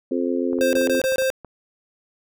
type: harmonic tone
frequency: 87.31 Hz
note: F2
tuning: in tune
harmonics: 3 / 4 / 5 / 6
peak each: -23 / -25 / -27 / -29 dBFS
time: 0.11-1 s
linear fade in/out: 5 ms
type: clicks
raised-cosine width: 1 ms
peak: -24 dBFS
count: 12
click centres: 0.531 / 0.587 / 0.768 / 0.814 / 0.874 / 0.95 / 1.001 / 1.046 / 1.122 / 1.158 / 1.221 / 1.447 s
type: tone bursts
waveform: square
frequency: 526 Hz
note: C5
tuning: 9 cents sharp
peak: -19 dBFS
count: 5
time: 0.61-1.302 s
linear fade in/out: 0 ms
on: 120 ms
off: 23 ms
effects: none